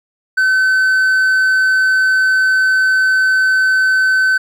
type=tone; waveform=triangle; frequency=1525 Hz; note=G6; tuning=48 cents flat; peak=-8 dBFS; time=0.37-4.38 s; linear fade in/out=10 ms; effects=none